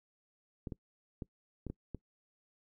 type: clicks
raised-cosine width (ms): 3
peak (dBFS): -27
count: 6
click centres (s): 0.672 / 0.722 / 1.222 / 1.667 / 1.7 / 1.947
effects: noise-tail reverb RT60 0.1 s tail -23 dB re dry